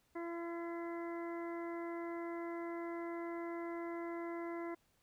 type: harmonic tone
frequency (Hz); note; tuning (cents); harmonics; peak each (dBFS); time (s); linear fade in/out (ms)
339.2; E4; +50; 1 / 2 / 3 / 4 / 5 / 6; -41 / -48 / -50 / -55 / -58 / -54; 0.15-4.75; 10
effects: pink hiss -75 dBFS RMS until 5.02 s